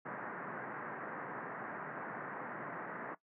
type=band-pass noise; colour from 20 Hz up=white; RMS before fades=-44 dBFS; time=0.05-3.15 s; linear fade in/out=10 ms; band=130 to 1800 Hz; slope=48 dB/octave; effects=noise-tail reverb RT60 0.1 s tail -17 dB re dry